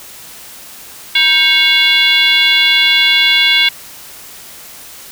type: tone with frequency modulation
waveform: sine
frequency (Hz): 2808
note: F7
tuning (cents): +9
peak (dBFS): -7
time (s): 1.15-3.69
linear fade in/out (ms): 5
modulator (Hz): 616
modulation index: 1.7
effects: white hiss -34 dBFS RMS until 5.11 s